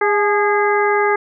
harmonic tone with a mistuned harmonic, 409.9 Hz, G#4, 23 cents flat, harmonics 1 / 2 / 3 / 4 / 5, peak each -16 / -19 / -21 / -22 / -23 dBFS, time 0.01-1.16 s, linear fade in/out 5 ms, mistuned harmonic 2, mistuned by +51 cents, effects none

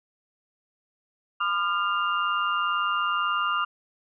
sine tone cluster, 1012 / 1209 / 1391 / 2802 Hz, B5 / D6 / F6 / F7, +42 / +50 / -7 / +5 cents, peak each -34 / -25 / -28 / -33 dBFS, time 1.4-3.65 s, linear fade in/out 10 ms, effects none

